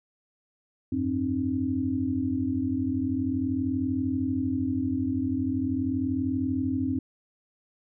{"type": "tone cluster", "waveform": "sine", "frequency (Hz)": [88.6, 101.3, 263.3, 303.7], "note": ["F2", "G#2", "C4", "D#4"], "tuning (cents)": [25, -43, 11, -42], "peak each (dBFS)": [-35, -35, -26, -32], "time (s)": [0.92, 6.99], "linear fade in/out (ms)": 5, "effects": []}